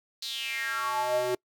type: tone with high-pass filter sweep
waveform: square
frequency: 124.5 Hz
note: B2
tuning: 14 cents sharp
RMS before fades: -30 dBFS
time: 0.22-1.35 s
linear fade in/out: 5 ms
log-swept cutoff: 4300 to 410 Hz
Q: 5.8
effects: noise-tail reverb RT60 0.1 s tail -26 dB re dry